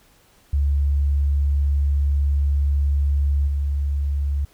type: tone with level steps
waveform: sine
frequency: 70.9 Hz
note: C#2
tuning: 40 cents sharp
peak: -16 / -19 dBFS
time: 0.53-4.45 s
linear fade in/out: 5 ms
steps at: 3.47 s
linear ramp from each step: 10 ms
effects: pink hiss -56 dBFS RMS until 4.53 s